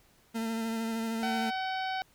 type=tone with vibrato; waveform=40% pulse; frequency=225.8 Hz; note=A3; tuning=45 cents sharp; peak=-30 dBFS; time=0.34-1.51 s; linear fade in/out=20 ms; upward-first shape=sine; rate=13 Hz; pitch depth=21 cents each way
type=harmonic tone; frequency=757 Hz; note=F#5; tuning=39 cents sharp; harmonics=1 / 2 / 3 / 4 / 5 / 6 / 7; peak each=-32 / -38 / -42 / -44 / -46 / -48 / -49 dBFS; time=1.23-2.02 s; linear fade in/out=0 ms
effects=pink hiss -64 dBFS RMS until 2.14 s